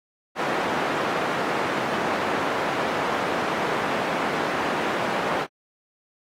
white band-pass noise, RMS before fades -26 dBFS, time 0.35-5.47 s, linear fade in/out 50 ms, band 210 to 1200 Hz, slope 12 dB/octave, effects AAC 48 kbps

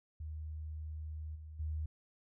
sine tone with level steps, 77.5 Hz, D#2, 6 cents flat, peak -40 / -46 / -35 dBFS, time 0.2-1.86 s, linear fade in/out 5 ms, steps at 1.35 / 1.59 s, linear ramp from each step 10 ms, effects none

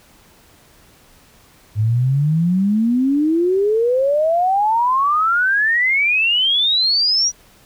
sine exponential sweep, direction up, 103.2 to 5860 Hz, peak -13 dBFS, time 1.75-7.32 s, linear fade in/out 50 ms, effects pink hiss -50 dBFS RMS until 7.65 s

